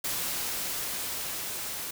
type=noise with level ramp; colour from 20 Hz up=white; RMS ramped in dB=-31 to -36 dBFS; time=0.04-1.91 s; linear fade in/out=5 ms; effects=none